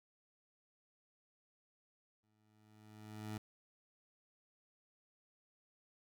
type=tone with exponential growth; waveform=20% pulse; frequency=107.1 Hz; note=A2; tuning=46 cents flat; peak=-36 dBFS; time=2.23-3.38 s; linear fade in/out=5 ms; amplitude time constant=250 ms; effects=none